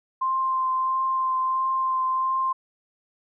sine tone with vibrato, 1046.5 Hz, C6, in tune, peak -21 dBFS, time 0.21-2.53 s, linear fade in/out 10 ms, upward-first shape triangle, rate 1.5 Hz, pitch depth 13 cents each way, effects none

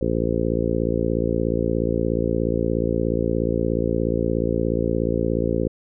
harmonic tone, 56.9 Hz, A#1, 41 cents flat, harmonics 1 / 2 / 3 / 4 / 5 / 6 / 7 / 8 / 9, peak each -28 / -28 / -28 / -28 / -28 / -28 / -28 / -28 / -28 dBFS, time 0.01-5.68 s, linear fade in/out 5 ms, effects none

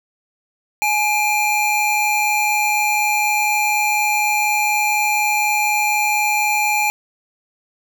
square tone pair together, 840.7 / 2378 Hz, G#5 / D7, +21 / +21 cents, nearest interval octave + tritone, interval 1800 cents, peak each -19 dBFS, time 0.82-6.9 s, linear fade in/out 0 ms, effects none

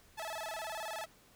sawtooth tone with vibrato, 750 Hz, F#5, 23 cents sharp, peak -35 dBFS, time 0.17-1.06 s, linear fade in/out 20 ms, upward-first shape square, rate 19 Hz, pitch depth 250 cents each way, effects pink hiss -63 dBFS RMS until 1.35 s

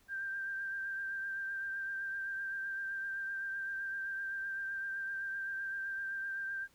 sine tone with vibrato, 1579 Hz, G6, 12 cents sharp, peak -36 dBFS, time 0.08-6.68 s, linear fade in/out 50 ms, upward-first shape triangle, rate 7.8 Hz, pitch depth 26 cents each way, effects pink hiss -68 dBFS RMS until 6.74 s

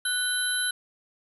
sine tone cluster, 1486 / 3095 / 3965 / 11090 Hz, F#6 / G7 / B7 / F9, +7 / -23 / +6 / -13 cents, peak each -28 / -35 / -31 / -29 dBFS, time 0.05-0.71 s, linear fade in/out 5 ms, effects none

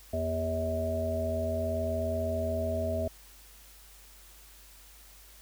harmonic tone with a mistuned harmonic, 80.5 Hz, E2, 41 cents flat, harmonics 1 / 3 / 5 / 7 / 8, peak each -33 / -37 / -40 / -40 / -31 dBFS, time 0.13-3.08 s, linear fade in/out 5 ms, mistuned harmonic 1, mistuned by +90 cents, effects added 50 Hz sine -55 dBFS peak until 5.41 s + white hiss -55 dBFS RMS until 5.41 s

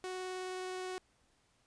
sawtooth tone with vibrato, 369.8 Hz, F#4, 1 cent flat, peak -35 dBFS, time 0.04-0.98 s, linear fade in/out 0 ms, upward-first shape triangle, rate 19 Hz, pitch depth 9 cents each way, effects pink hiss -72 dBFS RMS until 1.66 s + resampled to 22050 Hz

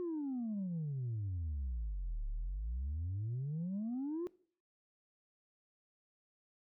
sine exponential two-way sweep, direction down then up, 364.6 to 34.65 to 364.6 Hz, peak -34 dBFS, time 0-4.27 s, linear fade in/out 0 ms, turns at 2.27 s, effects noise-tail reverb RT60 0.5 s tail -21 dB re dry + tanh soft clip ceiling -34 dBFS

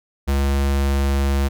square tone, 69.2 Hz, C#2, 2 cents flat, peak -17 dBFS, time 0.27-1.49 s, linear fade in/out 20 ms, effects none

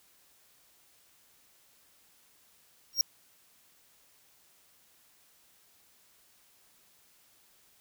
square tone with exponential growth, 5588 Hz, F8, in tune, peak -19 dBFS, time 2.93-3.01 s, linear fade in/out 1 ms, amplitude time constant 17 ms, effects white hiss -64 dBFS RMS until 7.8 s

